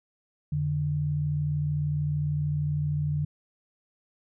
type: tone pair together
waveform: sine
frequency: 87.88 / 147.8 Hz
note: F2 / D3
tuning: +11 / +11 cents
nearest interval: major sixth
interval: 900 cents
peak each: -33 / -25 dBFS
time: 0.52-3.25 s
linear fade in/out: 5 ms
effects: none